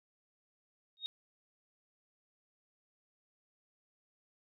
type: tone with exponential growth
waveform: sine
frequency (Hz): 3729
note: A#7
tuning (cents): 0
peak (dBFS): -31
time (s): 0.97-1.06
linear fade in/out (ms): 0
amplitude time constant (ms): 19
effects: none